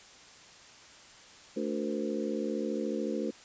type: harmonic tone with a mistuned harmonic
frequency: 73.5 Hz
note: D2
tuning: 2 cents sharp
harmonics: 3 / 4 / 5 / 6 / 7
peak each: -35 / -36 / -37 / -38 / -38 dBFS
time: 1.56-3.31 s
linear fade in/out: 10 ms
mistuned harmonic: 6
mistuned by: +74 cents
effects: white hiss -53 dBFS RMS until 3.44 s + resampled to 16000 Hz